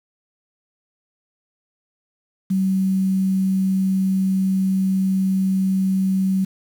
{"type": "tone with quantisation", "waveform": "sine", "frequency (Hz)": 190.4, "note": "F#3", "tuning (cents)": 50, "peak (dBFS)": -16, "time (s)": [2.5, 6.45], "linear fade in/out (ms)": 10, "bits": 7, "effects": []}